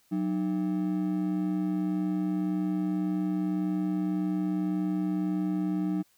triangle ring-modulated tone, 245.2 Hz, B3, 12 cents flat, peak -21 dBFS, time 0.11-6.03 s, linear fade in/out 20 ms, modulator 60.9 Hz, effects white hiss -66 dBFS RMS until 6.17 s

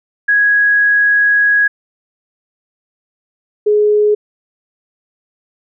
sine tone pair in turn, 1661.2 / 419.5 Hz, G#6 / G#4, 0 / +17 cents, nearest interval 2 octaves, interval 2383 cents, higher first, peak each -8 dBFS, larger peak neither, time 0.28-1.68 / 3.66-4.15 s, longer first, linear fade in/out 10 ms, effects none

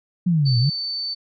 sine exponential two-way sweep, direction down then up, 185 to 114.2 to 155.6 Hz, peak -15 dBFS, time 0.26-0.7 s, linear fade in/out 10 ms, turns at 0.59 s
sine tone, 4534 Hz, C#8, 38 cents sharp, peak -24 dBFS, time 0.45-1.15 s, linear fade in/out 20 ms
effects none

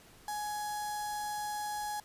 sawtooth tone with notch filter, 837 Hz, G#5, 13 cents sharp, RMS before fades -37 dBFS, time 0.28-2 s, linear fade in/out 2 ms, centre 2500 Hz, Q 0.8, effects pink hiss -58 dBFS RMS until 2.04 s + resampled to 32000 Hz

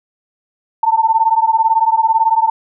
sine beating tone pair, 887 / 905 Hz, A5 / A5, +14 / +48 cents, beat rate 18 Hz, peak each -13 dBFS, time 0.83-2.5 s, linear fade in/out 5 ms, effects none

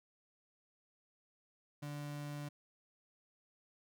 35% pulse tone, 146.1 Hz, D3, 9 cents flat, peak -40 dBFS, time 1.82-2.49 s, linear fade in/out 10 ms, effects none

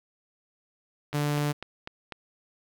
sawtooth tone, 146.83 Hz, D3, in tune, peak -21 dBFS, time 1.13-1.53 s, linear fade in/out 20 ms
click train, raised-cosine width 0.3 ms, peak -20 dBFS, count 5, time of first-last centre 1.13-2.123 s, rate 4.03 Hz
effects none

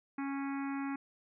harmonic tone with a mistuned harmonic, 276 Hz, C#4, 7 cents flat, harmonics 1 / 3 / 4 / 5 / 6 / 7 / 8 / 9, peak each -35 / -45 / -47 / -49 / -51 / -52 / -53 / -54 dBFS, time 0.18-0.96 s, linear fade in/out 5 ms, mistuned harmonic 7, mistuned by +16 cents, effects none

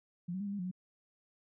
sine tone with pitch steps, 174.5 / 188.5 / 204.4 / 199.1 / 203.5 / 179.5 / 184 Hz, F3 / F#3 / G#3 / G3 / G#3 / F3 / F#3, -1 / +32 / -27 / +27 / -35 / +48 / -9 cents, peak -35 dBFS, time 0.28-0.714 s, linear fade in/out 10 ms, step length 62 ms, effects none

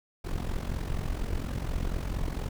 brown noise with amplitude modulation, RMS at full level -28 dBFS, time 0.24-2.49 s, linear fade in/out 10 ms, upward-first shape sine, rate 44.2 Hz, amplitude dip 75%, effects none

